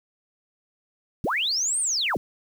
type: linear two-way sweep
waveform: sine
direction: up then down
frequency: 87.1 to 9000 to 87.1 Hz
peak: -22 dBFS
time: 1.24-2.17 s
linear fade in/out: 0 ms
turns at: 1.8 s
effects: 8-bit